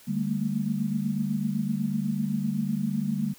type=tone cluster; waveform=sine; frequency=149.2 / 198.4 / 218.6 / 226.5 Hz; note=D3 / G3 / A3 / A#3; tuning=+28 / +21 / -11 / -50 cents; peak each=-32 / -28 / -34 / -30 dBFS; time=0.07-3.34 s; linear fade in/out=20 ms; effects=white hiss -53 dBFS RMS until 3.38 s